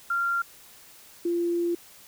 sine tone pair in turn, 1385 / 344.1 Hz, F6 / F4, -15 / -26 cents, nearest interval 2 octaves, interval 2411 cents, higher first, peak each -23 dBFS, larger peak neither, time 0.1-0.42 / 1.25-1.75 s, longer second, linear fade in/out 5 ms, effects white hiss -51 dBFS RMS until 2.07 s

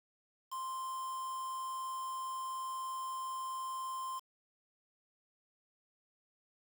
triangle tone with quantisation, 1046.5 Hz, C6, in tune, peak -36 dBFS, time 0.51-4.2 s, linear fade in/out 20 ms, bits 8, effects none

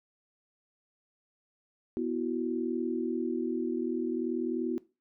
sine chord, B suspended fourth, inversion none, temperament equal, 246.9 / 329.6 / 370 Hz, B3 / E4 / F#4, 0 / 0 / 0 cents, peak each -33 dBFS, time 1.97-4.78 s, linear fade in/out 0 ms, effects noise-tail reverb RT60 0.3 s tail -20 dB re dry

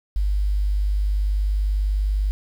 sine tone with quantisation, 50.1 Hz, G1, 38 cents sharp, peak -18 dBFS, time 0.16-2.31 s, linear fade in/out 0 ms, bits 8, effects none

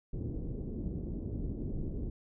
pink low-pass noise, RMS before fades -37 dBFS, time 0.13-2.1 s, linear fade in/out 5 ms, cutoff 370 Hz, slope 24 dB/octave, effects none

